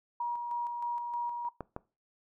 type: tone with tremolo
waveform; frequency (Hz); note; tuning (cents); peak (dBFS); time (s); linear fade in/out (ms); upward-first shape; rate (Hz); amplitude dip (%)
sine; 954; A#5; +40; -30; 0.2-1.49; 5; square; 3.2; 35
type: clicks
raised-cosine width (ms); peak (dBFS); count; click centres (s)
1; -23; 2; 1.607 / 1.764
effects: noise-tail reverb RT60 0.3 s tail -21 dB re dry